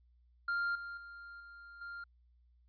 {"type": "tone with level steps", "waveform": "triangle", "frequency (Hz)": 1396.9, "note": "F6", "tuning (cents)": 0, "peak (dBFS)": [-30, -40, -46, -49, -41], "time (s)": [0.48, 2.04], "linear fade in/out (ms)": 5, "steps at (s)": [0.75, 0.97, 1.4, 1.81], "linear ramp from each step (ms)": 5, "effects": ["added 60 Hz sine -64 dBFS peak until 2.68 s", "resampled to 11025 Hz"]}